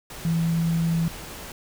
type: tone in noise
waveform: sine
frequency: 165.7 Hz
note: E3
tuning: 9 cents sharp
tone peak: -20 dBFS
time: 0.25-1.08 s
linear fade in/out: 2 ms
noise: pink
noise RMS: -38 dBFS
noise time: 0.1-1.52 s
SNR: +15 dB
effects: none